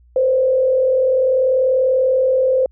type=tone with frequency modulation; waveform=sine; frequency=519 Hz; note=C5; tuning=14 cents flat; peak=-12 dBFS; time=0.16-2.66 s; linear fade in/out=2 ms; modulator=40.5 Hz; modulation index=0.53; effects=added 60 Hz sine -47 dBFS peak until 2.71 s